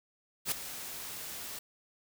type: noise with ADSR envelope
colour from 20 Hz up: white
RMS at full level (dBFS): -29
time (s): 0.45-1.59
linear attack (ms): 67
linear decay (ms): 6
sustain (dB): -13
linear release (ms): 4
effects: none